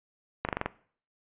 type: slowing click train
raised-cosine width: 0.5 ms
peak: -13 dBFS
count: 6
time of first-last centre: 0.45-0.66 s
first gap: 38 ms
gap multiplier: 1.05
effects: noise-tail reverb RT60 0.5 s tail -19 dB re dry + resampled to 8000 Hz